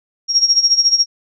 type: tone with tremolo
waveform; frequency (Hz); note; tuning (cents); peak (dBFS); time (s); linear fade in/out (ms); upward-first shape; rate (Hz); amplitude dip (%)
sine; 5588; F8; 0; -7; 0.28-1.06; 50; sine; 14; 80
effects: none